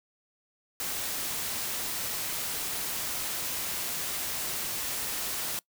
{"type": "noise", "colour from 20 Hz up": "white", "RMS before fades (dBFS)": -33, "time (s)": [0.8, 5.59], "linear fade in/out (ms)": 0, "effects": ["noise-tail reverb RT60 0.1 s tail -23 dB re dry"]}